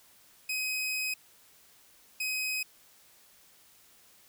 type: tone bursts at uneven times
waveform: sawtooth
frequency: 2525 Hz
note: D#7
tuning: 25 cents sharp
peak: -27 dBFS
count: 2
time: 0.49-1.14 / 2.2-2.63 s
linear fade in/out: 5 ms
effects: white hiss -60 dBFS RMS until 4.28 s